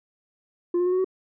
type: tone with pitch steps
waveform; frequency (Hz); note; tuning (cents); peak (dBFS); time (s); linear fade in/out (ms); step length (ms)
sine; 349.8 / 356.1 / 362.6 / 369.1 / 375.8; F4 / F4 / F#4 / F#4 / F#4; +3 / +34 / -35 / -4 / +27; -17; 0.74-1.045; 5; 61
effects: tanh soft clip ceiling -19 dBFS